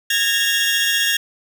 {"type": "tone cluster", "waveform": "30% pulse", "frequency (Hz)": [1653, 1825, 2780, 3321], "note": ["G#6", "A#6", "F7", "G#7"], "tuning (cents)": [-9, -37, -9, -1], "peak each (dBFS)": -19, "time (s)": [0.1, 1.17], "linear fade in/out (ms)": 5, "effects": []}